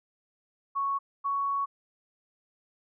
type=tone pair in turn; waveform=sine; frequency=1108.7 / 1115.1 Hz; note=C#6 / C#6; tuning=0 / +10 cents; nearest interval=unison; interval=10 cents; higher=second; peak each=-26 dBFS; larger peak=neither; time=0.75-0.99 / 1.24-1.66 s; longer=second; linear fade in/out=20 ms; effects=none